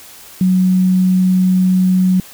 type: tone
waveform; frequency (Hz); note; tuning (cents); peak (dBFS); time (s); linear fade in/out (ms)
sine; 185; F#3; 0; -9; 0.41-2.2; 2
effects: white hiss -38 dBFS RMS until 2.33 s